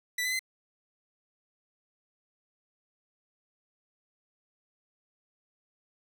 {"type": "tone with pitch steps", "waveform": "sawtooth", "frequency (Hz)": [1975.5, 2015, 2055], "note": ["B6", "B6", "C7"], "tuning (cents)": [0, 34, -32], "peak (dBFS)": -25, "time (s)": [0.18, 0.393], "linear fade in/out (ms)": 5, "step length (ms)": 71, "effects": []}